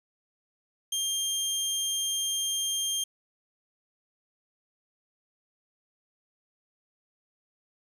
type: tone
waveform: 20% pulse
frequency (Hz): 3195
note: G7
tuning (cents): +32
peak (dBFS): -22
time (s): 0.92-3.04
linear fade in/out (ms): 5
effects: resampled to 32000 Hz + 9-bit